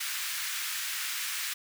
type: high-pass noise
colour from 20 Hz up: pink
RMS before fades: -34 dBFS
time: 0-1.54 s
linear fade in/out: 10 ms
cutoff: 1500 Hz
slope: 24 dB/octave
effects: none